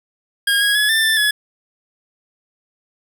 25% pulse tone with pitch steps, 1626 / 1652 / 1697 / 1782 / 1772 / 1698 Hz, G#6 / G#6 / G#6 / A6 / A6 / G#6, -37 / -10 / +37 / +22 / +12 / +38 cents, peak -10 dBFS, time 0.47-1.31 s, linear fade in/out 5 ms, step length 140 ms, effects none

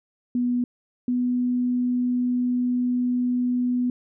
sine tone pair in turn, 245 / 247.3 Hz, B3 / B3, -14 / +3 cents, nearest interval unison, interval 17 cents, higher second, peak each -20 dBFS, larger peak neither, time 0.35-0.64 / 1.08-3.9 s, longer second, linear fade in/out 2 ms, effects none

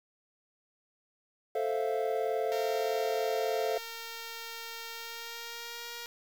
triangle chord, F major seventh, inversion first, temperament equal, 440 / 523.3 / 659.3 / 698.5 Hz, A4 / C5 / E5 / F5, 0 / 0 / 0 / 0 cents, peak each -30 / -33 / -34 / -33 dBFS, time 1.55-3.78 s, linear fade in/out 5 ms
5% pulse tone with pitch glide, 459.2 to 471.8 Hz, A#4 to A#4, -26 to +21 cents, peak -28 dBFS, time 2.52-6.06 s, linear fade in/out 0 ms, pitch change +47 cents, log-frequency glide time 4.9-5.91 s
effects 9-bit

